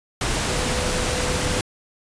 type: tone in noise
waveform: sine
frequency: 500 Hz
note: B4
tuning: 21 cents sharp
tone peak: -29 dBFS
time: 0.5-1.6 s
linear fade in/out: 2 ms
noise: pink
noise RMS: -23 dBFS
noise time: 0.21-1.61 s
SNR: -9 dB
effects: resampled to 22050 Hz